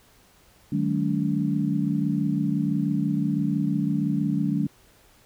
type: tone cluster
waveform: sine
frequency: 153.5 / 189 / 215 / 284.8 Hz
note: D#3 / F#3 / A3 / C#4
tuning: -23 / +37 / -40 / +47 cents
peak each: -27 dBFS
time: 0.72-4.67 s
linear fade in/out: 5 ms
effects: pink hiss -57 dBFS RMS until 5.25 s